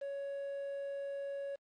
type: tone with quantisation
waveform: triangle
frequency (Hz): 558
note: C#5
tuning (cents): +11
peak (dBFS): -36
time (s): 0.01-1.56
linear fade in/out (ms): 10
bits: 9
effects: low-pass 3000 Hz 12 dB/octave + AAC 64 kbps